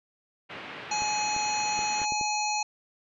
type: band-pass noise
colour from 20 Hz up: white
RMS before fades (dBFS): -41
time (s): 0.49-2.06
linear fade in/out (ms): 20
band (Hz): 100 to 2800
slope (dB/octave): 24
type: harmonic tone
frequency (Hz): 843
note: G#5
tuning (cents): +26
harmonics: 1 / 3 / 5 / 7 / 8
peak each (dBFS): -28 / -33 / -35 / -36 / -37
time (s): 0.91-2.63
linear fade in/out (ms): 5
type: clicks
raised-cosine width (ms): 2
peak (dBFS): -26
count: 6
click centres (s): 1.021 / 1.364 / 1.791 / 2.017 / 2.122 / 2.212
effects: none